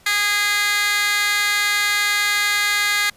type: tone with high-pass filter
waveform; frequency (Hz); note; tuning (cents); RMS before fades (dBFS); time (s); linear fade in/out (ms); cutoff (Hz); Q
15% pulse; 411.3; G#4; -17; -19; 0.06-3.1; 5; 2200; 2.6
effects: pink hiss -52 dBFS RMS until 3.16 s + resampled to 32000 Hz